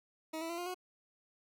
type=tone with pitch steps; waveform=20% pulse; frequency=317.5 / 328.7 / 340.3 / 352.3 / 364.7 Hz; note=D#4 / E4 / F4 / F4 / F#4; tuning=+35 / -5 / -45 / +15 / -25 cents; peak=-33 dBFS; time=0.33-0.745 s; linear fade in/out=10 ms; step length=83 ms; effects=none